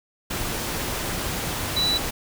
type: tone in noise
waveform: sine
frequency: 3951 Hz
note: B7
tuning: in tune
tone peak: -20 dBFS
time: 1.76-1.98 s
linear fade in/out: 10 ms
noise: pink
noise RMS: -28 dBFS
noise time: 0.3-2.11 s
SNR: +5 dB
effects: none